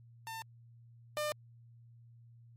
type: tone pair in turn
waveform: sawtooth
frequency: 899 / 600 Hz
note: A5 / D5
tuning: +37 / +37 cents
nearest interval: perfect fifth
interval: 700 cents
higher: first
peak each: -37 / -29 dBFS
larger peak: second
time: 0.27-0.42 / 1.17-1.32 s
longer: neither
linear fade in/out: 0 ms
effects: added 117 Hz sine -55 dBFS peak until 2.56 s + MP3 64 kbps